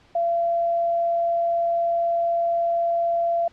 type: tone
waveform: sine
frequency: 681 Hz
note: F5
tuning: 44 cents flat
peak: -19 dBFS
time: 0.15-3.48 s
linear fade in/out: 5 ms
effects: pink hiss -55 dBFS RMS until 3.52 s + low-pass 4000 Hz 12 dB/octave